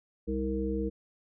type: harmonic tone with a mistuned harmonic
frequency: 66.1 Hz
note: C2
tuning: 18 cents sharp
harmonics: 1 / 3 / 5 / 7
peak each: -34 / -34 / -34 / -34 dBFS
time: 0.27-0.9 s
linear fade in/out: 20 ms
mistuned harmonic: 5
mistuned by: -62 cents
effects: none